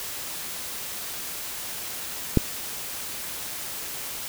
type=click; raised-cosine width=3 ms; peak=-3 dBFS; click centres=2.373 s; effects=white hiss -34 dBFS RMS until 4.28 s